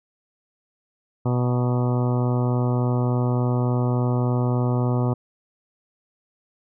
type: harmonic tone with a mistuned harmonic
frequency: 123.47 Hz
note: B2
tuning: in tune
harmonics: 1 / 2 / 3 / 4 / 5 / 6 / 7 / 8 / 9 / 10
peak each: -20 / -26 / -30 / -32 / -34 / -36 / -37 / -38 / -39 / -40 dBFS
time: 1.25-5.14 s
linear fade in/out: 10 ms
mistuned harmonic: 8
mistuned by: -37 cents
effects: none